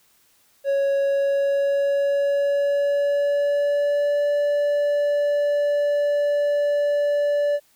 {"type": "tone with pitch glide", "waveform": "triangle", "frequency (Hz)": [554.4, 580.6], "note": ["C#5", "D5"], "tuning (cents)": [0, -20], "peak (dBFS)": -16, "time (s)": [0.64, 7.6], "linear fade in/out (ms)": 50, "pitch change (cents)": 80, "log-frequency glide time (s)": [0.97, 4.28], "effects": ["white hiss -60 dBFS RMS until 7.75 s"]}